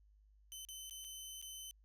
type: tone with dropouts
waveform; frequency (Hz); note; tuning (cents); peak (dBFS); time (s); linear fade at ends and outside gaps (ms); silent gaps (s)
15% pulse; 3050; G7; -48; -40; 0.52-1.71; 0; 0.65-0.687 / 0.897-0.909 / 1.043-1.047 / 1.415-1.425
effects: added 51 Hz sine -64 dBFS peak until 1.84 s